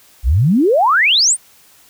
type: exponential sweep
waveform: sine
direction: up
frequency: 52 to 9590 Hz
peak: -9 dBFS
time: 0.23-1.37 s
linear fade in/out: 50 ms
effects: white hiss -48 dBFS RMS until 1.89 s